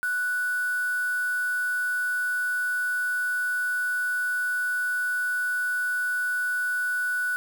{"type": "tone with quantisation", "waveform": "sine", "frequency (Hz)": 1480, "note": "F#6", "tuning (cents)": 0, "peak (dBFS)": -24, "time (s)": [0.03, 7.36], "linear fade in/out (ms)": 0, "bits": 6, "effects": []}